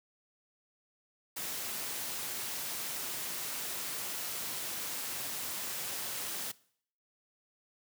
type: noise with amplitude modulation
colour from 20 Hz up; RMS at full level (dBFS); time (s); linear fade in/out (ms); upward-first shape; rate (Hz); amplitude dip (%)
white; -37; 1.36-6.52; 10; sine; 193; 25
effects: noise-tail reverb RT60 0.6 s tail -21 dB re dry + high-pass 100 Hz 12 dB/octave